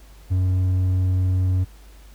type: tone with hard clipping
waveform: sine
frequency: 92.5 Hz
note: F#2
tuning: in tune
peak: -18 dBFS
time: 0.3-1.65 s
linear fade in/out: 20 ms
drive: 3 dB
effects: added 50 Hz sine -43 dBFS peak until 2.14 s + pink hiss -53 dBFS RMS until 2.14 s